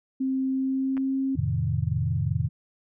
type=tone with pitch glide; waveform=sine; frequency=264.1 to 267.9 Hz; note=C4 to C4; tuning=+16 to +41 cents; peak=-23 dBFS; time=0.2-1.36 s; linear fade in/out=10 ms; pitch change=+25 cents; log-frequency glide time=0.49-1.17 s
type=clicks; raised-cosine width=0.5 ms; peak=-27 dBFS; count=2; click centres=0.969 / 0.977 s
type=chord; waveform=sine; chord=F dominant seventh; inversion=none; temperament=equal; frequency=87.31 / 110 / 130.81 / 155.56 Hz; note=F2 / A2 / C3 / Eb3; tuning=0 / 0 / 0 / 0 cents; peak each=-29 / -28 / -28 / -29 dBFS; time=1.35-2.49 s; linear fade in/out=20 ms
effects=none